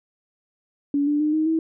sine tone with pitch steps, 285.1 / 294 / 303.1 / 312.5 / 322.2 Hz, C#4 / D4 / D#4 / D#4 / E4, +49 / +2 / -45 / +8 / -39 cents, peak -18 dBFS, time 0.94-1.59 s, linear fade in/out 2 ms, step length 130 ms, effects none

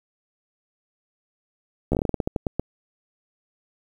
slowing click train, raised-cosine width 2 ms, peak -9 dBFS, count 14, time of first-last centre 1.92-2.596 s, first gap 13 ms, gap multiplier 1.21, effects 8-bit

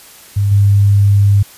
sine tone with level steps, 100.7 Hz, G2, 47 cents sharp, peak -10 / -6 dBFS, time 0.36-1.43 s, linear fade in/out 10 ms, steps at 0.51 s, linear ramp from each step 10 ms, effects white hiss -39 dBFS RMS until 1.57 s + resampled to 32000 Hz

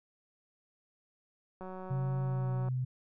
click train, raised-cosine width 1 ms, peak -31 dBFS, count 201, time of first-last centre 1.61-2.685 s, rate 186 Hz
sine tone with pitch glide, 133.7 to 127.51 Hz, C3 to C3, +38 to -44 cents, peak -30 dBFS, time 1.9-2.85 s, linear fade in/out 10 ms, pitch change -82 cents, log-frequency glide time 2.22-2.52 s
effects none

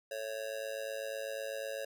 square tone with amplitude modulation, 552 Hz, C#5, 7 cents flat, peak -34 dBFS, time 0.11-1.85 s, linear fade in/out 5 ms, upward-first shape sine, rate 108 Hz, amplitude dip 90%, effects none

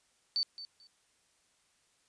sine tone with echo, 4539 Hz, C#8, 40 cents sharp, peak -28 dBFS, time 0.36-0.43 s, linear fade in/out 0 ms, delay 220 ms, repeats 2, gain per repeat -14 dB, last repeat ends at 0.87 s, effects white hiss -71 dBFS RMS until 2.08 s + resampled to 22050 Hz

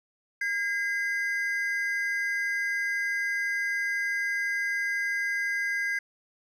triangle tone pair together, 1623 / 2043 Hz, G#6 / C7, -40 / -42 cents, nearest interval major third, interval 398 cents, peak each -27 / -28 dBFS, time 0.41-5.99 s, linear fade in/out 5 ms, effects none

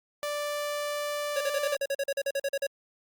sawtooth tone, 587 Hz, D5, 1 cent flat, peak -26 dBFS, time 0.23-1.75 s, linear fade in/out 0 ms
square tone bursts, 554.4 Hz, C#5, in tune, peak -27 dBFS, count 15, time 1.36-2.668 s, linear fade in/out 5 ms, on 48 ms, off 42 ms
effects Opus 48 kbps

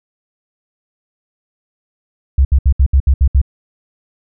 sine tone bursts, 67.4 Hz, C#2, 48 cents flat, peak -6 dBFS, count 8, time 2.38-3.416 s, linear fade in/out 5 ms, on 70 ms, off 68 ms, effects none

